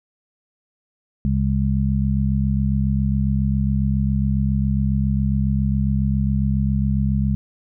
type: harmonic tone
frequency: 67.3 Hz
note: C2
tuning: 49 cents sharp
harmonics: 1 / 2 / 3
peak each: -21 / -21 / -21 dBFS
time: 1.25-7.35 s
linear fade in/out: 0 ms
effects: none